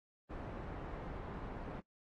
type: low-pass noise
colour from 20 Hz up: pink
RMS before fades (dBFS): -45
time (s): 0.29-1.81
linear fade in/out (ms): 20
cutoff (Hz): 1100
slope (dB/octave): 12
effects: noise-tail reverb RT60 0.1 s tail -21 dB re dry + AAC 32 kbps